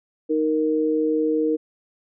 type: tone pair together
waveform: sine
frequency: 311.1 / 466.1 Hz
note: D#4 / A#4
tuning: 0 / 0 cents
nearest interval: perfect fifth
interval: 700 cents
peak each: -21 dBFS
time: 0.29-1.57 s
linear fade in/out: 20 ms
effects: none